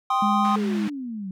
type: chord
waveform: triangle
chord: C minor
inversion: second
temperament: equal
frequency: 784 / 1046.5 / 1244.5 Hz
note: G5 / C6 / Eb6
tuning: 0 / 0 / 0 cents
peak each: -22 dBFS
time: 0.1-0.56 s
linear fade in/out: 5 ms
type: tone with vibrato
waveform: sine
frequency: 207.7 Hz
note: G#3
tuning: in tune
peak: -22 dBFS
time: 0.22-0.88 s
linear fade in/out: 5 ms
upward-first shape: sine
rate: 17 Hz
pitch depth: 11 cents each way
type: band-pass noise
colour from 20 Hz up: white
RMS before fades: -40 dBFS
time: 0.44-0.9 s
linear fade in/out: 10 ms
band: 510 to 2500 Hz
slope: 12 dB/octave
type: exponential sweep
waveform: sine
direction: down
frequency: 440 to 182.3 Hz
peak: -29 dBFS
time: 0.56-1.31 s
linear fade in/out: 2 ms
effects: none